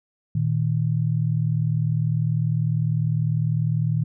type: tone pair together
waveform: sine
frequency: 116.54 / 156.55 Hz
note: A#2 / D#3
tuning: 0 / +11 cents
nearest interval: perfect fourth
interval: 511 cents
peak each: -22 / -22 dBFS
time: 0.35-4.04 s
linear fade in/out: 5 ms
effects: none